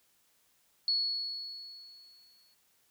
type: tone with exponential decay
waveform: sine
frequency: 4379 Hz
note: C#8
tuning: 22 cents flat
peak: -25 dBFS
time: 0.88-2.54 s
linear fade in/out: 1 ms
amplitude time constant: 360 ms
effects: white hiss -70 dBFS RMS until 2.9 s